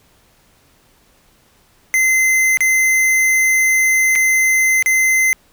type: tone with dropouts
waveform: square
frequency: 2064 Hz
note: C7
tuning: 24 cents flat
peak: -12 dBFS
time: 1.94-5.33 s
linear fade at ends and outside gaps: 0 ms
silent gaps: 2.572-2.606 / 4.154-4.158 / 4.825-4.86 s
effects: pink hiss -54 dBFS RMS until 5.52 s